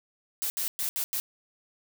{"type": "noise bursts at uneven times", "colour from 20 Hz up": "blue", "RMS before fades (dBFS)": -30, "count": 5, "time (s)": [[0.42, 0.5], [0.57, 0.68], [0.79, 0.89], [0.96, 1.04], [1.13, 1.2]], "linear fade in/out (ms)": 0, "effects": []}